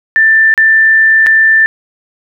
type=tone with dropouts; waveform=sine; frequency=1776 Hz; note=A6; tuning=16 cents sharp; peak=-4 dBFS; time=0.16-1.66 s; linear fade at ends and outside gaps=0 ms; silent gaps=0.54-0.577 / 1.263-1.268 s; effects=none